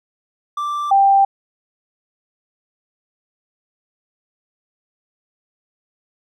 triangle / sine tone pair in turn, 1174.7 / 787.9 Hz, D6 / G5, 0 / +9 cents, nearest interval perfect fifth, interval 691 cents, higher first, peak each -18 / -9 dBFS, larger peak second, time 0.57-0.91 / 0.91-1.25 s, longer neither, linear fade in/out 5 ms, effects none

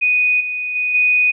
sine tone with level steps, 2484 Hz, D#7, 3 cents flat, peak -12 / -20 / -16 / -11 dBFS, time 0.01-1.32 s, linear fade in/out 20 ms, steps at 0.4 / 0.75 / 0.94 s, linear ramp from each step 10 ms, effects none

